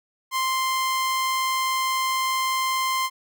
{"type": "tone", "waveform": "sawtooth", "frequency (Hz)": 1046.5, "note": "C6", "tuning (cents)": 0, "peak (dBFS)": -18, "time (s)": [0.31, 3.1], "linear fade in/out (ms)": 50, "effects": []}